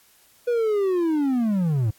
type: linear sweep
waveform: triangle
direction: down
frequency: 490.7 to 100.4 Hz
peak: -17 dBFS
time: 0.47-1.91 s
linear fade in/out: 10 ms
effects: white hiss -57 dBFS RMS until 1.98 s + AAC 64 kbps